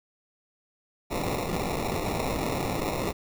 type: noise with sample-and-hold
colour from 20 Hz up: blue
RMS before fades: -29 dBFS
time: 1.1-3.13 s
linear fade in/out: 20 ms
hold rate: 1575 Hz
effects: none